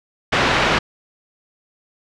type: low-pass noise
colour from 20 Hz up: white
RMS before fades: -17 dBFS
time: 0.32-0.79 s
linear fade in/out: 10 ms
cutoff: 2300 Hz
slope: 12 dB/octave
effects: low-pass 6000 Hz 12 dB/octave